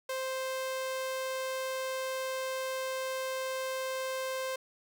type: tone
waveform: sawtooth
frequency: 523.3 Hz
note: C5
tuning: in tune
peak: -29 dBFS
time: 0.09-4.56 s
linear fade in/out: 5 ms
effects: none